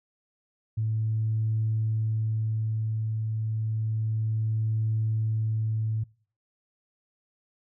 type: tone with tremolo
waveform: sine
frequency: 110 Hz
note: A2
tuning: in tune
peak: -22 dBFS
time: 0.77-6.04 s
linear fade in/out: 10 ms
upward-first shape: triangle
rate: 0.3 Hz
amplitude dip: 35%
effects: noise-tail reverb RT60 0.5 s tail -26 dB re dry + tanh soft clip ceiling -18 dBFS